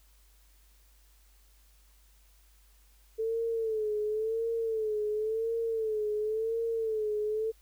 sine tone with vibrato, 440 Hz, A4, in tune, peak -28 dBFS, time 3.18-7.52 s, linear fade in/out 20 ms, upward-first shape sine, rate 0.94 Hz, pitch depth 74 cents each way, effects added 50 Hz sine -59 dBFS peak until 7.61 s + white hiss -66 dBFS RMS until 7.61 s

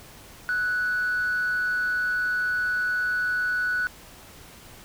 sine tone with frequency modulation, 1480 Hz, F#6, in tune, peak -21 dBFS, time 0.49-3.87 s, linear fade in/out 0 ms, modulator 175 Hz, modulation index 0.21, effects tanh soft clip ceiling -20 dBFS + pink hiss -47 dBFS RMS until 4.84 s

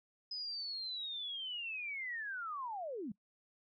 sine linear sweep, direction down, 5060 to 181.4 Hz, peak -39 dBFS, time 0.31-3.12 s, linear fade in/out 5 ms, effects noise-tail reverb RT60 0.1 s tail -23 dB re dry

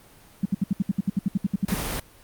sine tone bursts, 194.3 Hz, G3, 15 cents flat, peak -18 dBFS, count 15, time 0.43-1.743 s, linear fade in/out 5 ms, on 25 ms, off 67 ms
pink noise, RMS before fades -29 dBFS, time 1.68-2 s, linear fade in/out 5 ms
effects pink hiss -52 dBFS RMS until 2.23 s + Opus 32 kbps

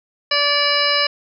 harmonic tone with a mistuned harmonic, 579 Hz, D5, 25 cents flat, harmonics 1 / 2 / 3 / 4 / 5 / 7 / 8 / 9, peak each -23 / -23 / -23 / -23 / -23 / -23 / -23 / -23 dBFS, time 0.31-1.07 s, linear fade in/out 5 ms, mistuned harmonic 8, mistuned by +70 cents, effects none

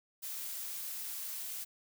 blue noise, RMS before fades -41 dBFS, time 0.22-1.65 s, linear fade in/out 20 ms, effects none

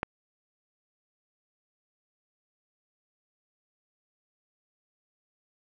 click, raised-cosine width 0.5 ms, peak -13 dBFS, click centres 0.031 s, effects none

